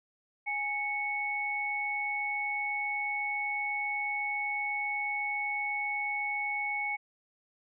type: tone pair together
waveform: sine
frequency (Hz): 828 / 2213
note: G#5 / C#7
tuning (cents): -5 / -3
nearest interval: octave + perfect fourth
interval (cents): 1702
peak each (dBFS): -36 / -31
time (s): 0.46-6.97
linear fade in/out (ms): 20
effects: none